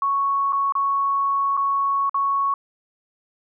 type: tone with dropouts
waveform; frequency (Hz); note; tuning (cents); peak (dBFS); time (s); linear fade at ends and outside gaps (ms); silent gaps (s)
sine; 1108.7; C#6; 0; -18; 0.02-2.54; 2; 0.524-0.53 / 0.723-0.752 / 1.569-1.574 / 2.095-2.144
effects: none